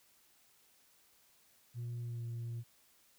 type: tone with pitch glide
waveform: sine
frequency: 119.6 to 117.34 Hz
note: A#2 to A#2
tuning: +45 to +12 cents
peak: -36 dBFS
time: 1.74-2.64 s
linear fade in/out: 50 ms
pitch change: -33 cents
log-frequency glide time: 2.01-2.23 s
effects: tanh soft clip ceiling -37 dBFS + white hiss -68 dBFS RMS until 3.18 s